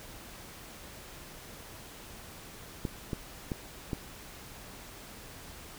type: clicks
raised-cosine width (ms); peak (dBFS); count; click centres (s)
3; -19; 4; 2.852 / 3.132 / 3.518 / 3.932
effects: pink hiss -48 dBFS RMS until 5.78 s